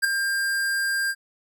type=tone with ADSR envelope; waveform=square; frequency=1598 Hz; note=G6; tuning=33 cents sharp; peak=-15 dBFS; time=0.02-1.15 s; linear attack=25 ms; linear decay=6 ms; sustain=-8 dB; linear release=52 ms; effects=none